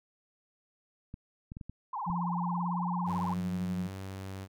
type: clicks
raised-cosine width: 5 ms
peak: -29 dBFS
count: 6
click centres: 1.141 / 1.519 / 1.569 / 1.612 / 1.696 / 2.1 s
type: tone with vibrato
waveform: sine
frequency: 932.3 Hz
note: A#5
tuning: in tune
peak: -33 dBFS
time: 1.93-3.34 s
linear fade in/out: 5 ms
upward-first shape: triangle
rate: 18 Hz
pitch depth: 290 cents each way
type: tone with pitch glide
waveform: sine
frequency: 174.8 to 180.13 Hz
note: F3 to F#3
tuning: +2 to -46 cents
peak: -31 dBFS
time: 2.06-3.88 s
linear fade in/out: 20 ms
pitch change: +52 cents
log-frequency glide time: 2.35-3.62 s
type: tone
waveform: sawtooth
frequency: 96 Hz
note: G2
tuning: 36 cents flat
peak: -35 dBFS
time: 3.05-4.48 s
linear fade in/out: 50 ms
effects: none